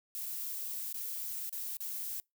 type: noise with dropouts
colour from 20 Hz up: violet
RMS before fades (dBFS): -39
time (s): 0.15-2.2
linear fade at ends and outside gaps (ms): 0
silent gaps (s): 0.259-0.263 / 0.927-0.943 / 1.494-1.527 / 1.769-1.805
effects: noise-tail reverb RT60 0.2 s tail -26 dB re dry